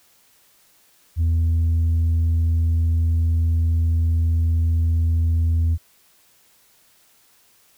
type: tone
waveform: sine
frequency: 82.41 Hz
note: E2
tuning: in tune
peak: -13 dBFS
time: 1.16-5.78 s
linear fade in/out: 50 ms
effects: tanh soft clip ceiling -15 dBFS + white hiss -57 dBFS RMS until 7.77 s